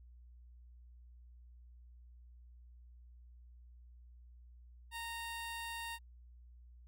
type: tone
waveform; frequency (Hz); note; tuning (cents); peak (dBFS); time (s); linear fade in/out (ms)
15% pulse; 925; A#5; -14; -35; 4.91-5.99; 50
effects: added 60 Hz sine -55 dBFS peak until 6.87 s